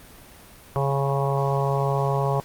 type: harmonic tone with a mistuned harmonic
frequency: 138.59 Hz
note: C#3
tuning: in tune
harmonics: 1 / 3 / 4 / 5 / 6 / 7 / 8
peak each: -23 / -28 / -29 / -30 / -31 / -31 / -32 dBFS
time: 0.76-2.4 s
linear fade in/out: 0 ms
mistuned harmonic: 8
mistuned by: -18 cents
effects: pink hiss -47 dBFS RMS until 2.44 s + Opus 32 kbps